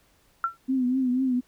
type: tone with exponential decay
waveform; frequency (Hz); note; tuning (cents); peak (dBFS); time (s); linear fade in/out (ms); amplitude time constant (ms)
sine; 1354; E6; +46; -18; 0.44-0.57; 1; 27
type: tone with vibrato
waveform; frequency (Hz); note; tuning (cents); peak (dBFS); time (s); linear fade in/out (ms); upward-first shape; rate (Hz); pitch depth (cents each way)
sine; 255.9; C4; -38; -21; 0.68-1.41; 20; triangle; 4.1; 81
effects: pink hiss -63 dBFS RMS until 1.47 s